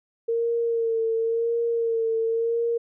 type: tone with vibrato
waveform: sine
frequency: 458.8 Hz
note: A#4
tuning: 28 cents flat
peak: -21 dBFS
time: 0.28-2.78 s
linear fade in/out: 10 ms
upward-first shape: sine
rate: 0.94 Hz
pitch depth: 31 cents each way
effects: none